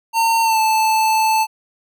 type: tone with pitch glide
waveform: square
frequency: 910 to 878.5 Hz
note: A#5 to A5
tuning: -42 to -3 cents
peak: -14 dBFS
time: 0.13-1.47 s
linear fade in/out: 50 ms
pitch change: -61 cents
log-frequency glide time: 0.43-0.59 s
effects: none